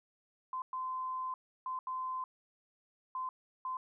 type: tone bursts at uneven times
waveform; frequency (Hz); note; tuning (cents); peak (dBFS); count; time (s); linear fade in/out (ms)
sine; 1031; C6; -26; -35; 6; 0.53-0.62 / 0.73-1.34 / 1.66-1.79 / 1.87-2.24 / 3.15-3.29 / 3.65-3.77; 2
effects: none